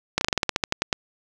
slowing click train, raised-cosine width 0.2 ms, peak -3 dBFS, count 13, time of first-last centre 0.18-0.928 s, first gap 31 ms, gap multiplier 1.12, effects none

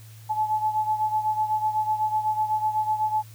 sine beating tone pair, 859 / 867 Hz, A5 / A5, -42 / -26 cents, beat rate 8 Hz, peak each -23 / -28 dBFS, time 0.29-3.23 s, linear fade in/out 20 ms, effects added 110 Hz sine -43 dBFS peak until 3.34 s + white hiss -53 dBFS RMS until 3.34 s

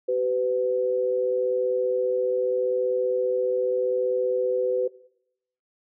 sine tone pair together, 382.1 / 502.9 Hz, G4 / B4, -44 / +31 cents, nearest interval perfect fourth, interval 475 cents, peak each -27 / -22 dBFS, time 0.08-4.88 s, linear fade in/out 10 ms, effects noise-tail reverb RT60 0.8 s tail -20 dB re dry

